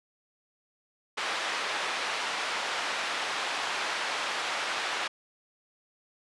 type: band-pass noise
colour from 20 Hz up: pink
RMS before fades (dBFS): -32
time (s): 1.17-5.08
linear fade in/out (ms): 10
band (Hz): 820 to 4000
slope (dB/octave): 12
effects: resampled to 24000 Hz